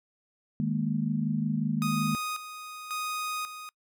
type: chord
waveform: sine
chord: D# suspended fourth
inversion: none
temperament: equal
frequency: 155.56 / 207.7 / 233.1 Hz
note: D#3 / G#3 / A#3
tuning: 0 / 0 / 0 cents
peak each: -30 dBFS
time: 0.6-2.15 s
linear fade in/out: 0 ms
type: tone with tremolo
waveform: sawtooth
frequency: 1244.5 Hz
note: D#6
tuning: in tune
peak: -27 dBFS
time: 1.82-3.69 s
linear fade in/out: 0 ms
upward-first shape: square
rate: 0.92 Hz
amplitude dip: 65%
effects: noise-tail reverb RT60 0.1 s tail -25 dB re dry

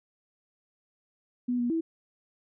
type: tone with pitch steps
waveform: sine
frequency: 246.1 / 240.9 / 326.9 Hz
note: B3 / B3 / E4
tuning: -6 / -43 / -14 cents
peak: -25 dBFS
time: 1.48-1.81 s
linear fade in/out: 10 ms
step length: 110 ms
effects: none

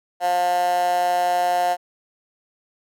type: tone with high-pass filter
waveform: 15% pulse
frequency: 177.6 Hz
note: F3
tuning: 29 cents sharp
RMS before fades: -20 dBFS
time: 0.2-1.77 s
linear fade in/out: 50 ms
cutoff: 720 Hz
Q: 5.5
effects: none

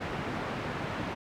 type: band-pass noise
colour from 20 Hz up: pink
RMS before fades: -35 dBFS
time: 0-1.15 s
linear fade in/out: 20 ms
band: 100 to 2100 Hz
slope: 12 dB/octave
effects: none

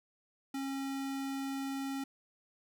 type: tone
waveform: square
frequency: 272.1 Hz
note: C#4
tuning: 32 cents flat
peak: -36 dBFS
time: 0.54-2.04 s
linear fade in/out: 5 ms
effects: none

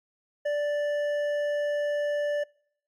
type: tone with hard clipping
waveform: sine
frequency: 586 Hz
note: D5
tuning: 4 cents flat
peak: -26 dBFS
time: 0.45-2.44 s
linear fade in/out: 10 ms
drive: 7 dB
effects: noise-tail reverb RT60 0.7 s tail -26 dB re dry + MP3 96 kbps

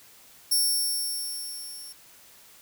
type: tone with level ramp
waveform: 15% pulse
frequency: 5460 Hz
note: F8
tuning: 40 cents flat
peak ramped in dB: -14 to -35 dBFS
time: 0.51-1.93 s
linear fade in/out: 10 ms
effects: white hiss -53 dBFS RMS until 2.61 s

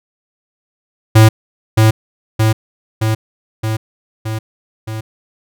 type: tone with echo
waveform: square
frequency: 110 Hz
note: A2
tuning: in tune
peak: -4 dBFS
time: 1.15-1.29 s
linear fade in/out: 10 ms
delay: 620 ms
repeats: 6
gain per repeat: -3 dB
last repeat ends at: 5.01 s
effects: none

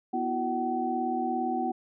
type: tone cluster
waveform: sine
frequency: 246 / 328.5 / 365.8 / 757 Hz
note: B3 / E4 / F#4 / F#5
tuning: -7 / -6 / -20 / +39 cents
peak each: -32 / -34 / -36 / -29 dBFS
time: 0.13-1.72 s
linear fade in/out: 10 ms
effects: none

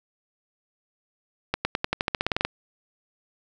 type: accelerating click train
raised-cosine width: 0.3 ms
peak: -7 dBFS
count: 14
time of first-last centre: 1.54-2.45 s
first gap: 110 ms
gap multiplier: 0.92
effects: none

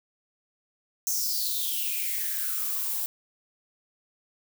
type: noise with high-pass filter sweep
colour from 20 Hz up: violet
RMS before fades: -29 dBFS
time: 1.07-3.06 s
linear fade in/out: 0 ms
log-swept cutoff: 6300 to 770 Hz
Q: 7
effects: none

